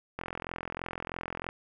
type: click train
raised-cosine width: 0.5 ms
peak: -20 dBFS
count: 57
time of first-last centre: 0.19-1.489 s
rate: 43.1 Hz
effects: none